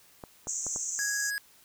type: clicks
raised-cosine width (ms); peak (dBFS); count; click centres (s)
1; -26; 4; 0.238 / 0.471 / 0.666 / 0.761
type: band-pass noise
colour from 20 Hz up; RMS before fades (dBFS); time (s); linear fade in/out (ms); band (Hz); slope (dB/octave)
pink; -34; 0.47-1.31; 20; 6100 to 7600; 96
type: tone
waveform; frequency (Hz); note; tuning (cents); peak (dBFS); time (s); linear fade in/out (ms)
square; 1661.2; G#6; 0; -31; 0.99-1.38; 0
effects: white hiss -59 dBFS RMS until 1.64 s